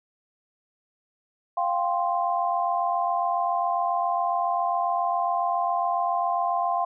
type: chord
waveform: sine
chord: F suspended second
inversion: none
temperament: just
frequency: 698.5 / 785.8 / 1047.7 Hz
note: F5 / G5 / C6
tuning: 0 / +4 / +2 cents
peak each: -25 / -28 / -27 dBFS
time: 1.57-6.85 s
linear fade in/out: 5 ms
effects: none